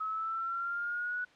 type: exponential sweep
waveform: sine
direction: up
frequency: 1281 to 1480 Hz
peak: -32 dBFS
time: 0-1.25 s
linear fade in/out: 10 ms
effects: white hiss -60 dBFS RMS until 1.35 s + low-pass 3000 Hz 12 dB/octave